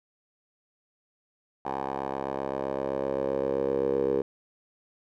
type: tone with band-pass filter sweep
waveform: 10% pulse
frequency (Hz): 67.8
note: C#2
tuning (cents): -38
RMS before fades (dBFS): -29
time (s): 1.65-4.22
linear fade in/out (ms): 5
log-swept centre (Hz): 760 to 450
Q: 5.7
effects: none